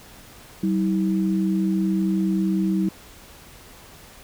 sine tone pair together, 191.4 / 321.8 Hz, G3 / E4, -41 / -42 cents, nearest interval major sixth, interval 899 cents, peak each -20 / -24 dBFS, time 0.63-2.89 s, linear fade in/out 5 ms, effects pink hiss -46 dBFS RMS until 4.23 s

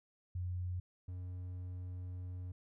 sine / triangle tone pair in turn, 89.9 / 90.58 Hz, F#2 / F#2, -49 / -36 cents, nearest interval unison, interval 13 cents, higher second, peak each -36 / -39 dBFS, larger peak first, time 0.35-0.8 / 1.08-2.52 s, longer second, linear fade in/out 5 ms, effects none

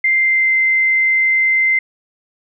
sine tone with pitch glide, 2093 to 2077 Hz, C7 to C7, 0 to -13 cents, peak -11 dBFS, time 0.04-1.79 s, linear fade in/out 5 ms, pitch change -13 cents, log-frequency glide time 0.17-0.55 s, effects none

